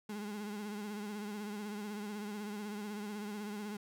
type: tone with vibrato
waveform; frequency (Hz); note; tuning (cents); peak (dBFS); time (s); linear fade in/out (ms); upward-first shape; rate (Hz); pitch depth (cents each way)
35% pulse; 208; G#3; +3; -38; 0.09-3.77; 5; triangle; 16; 65
effects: none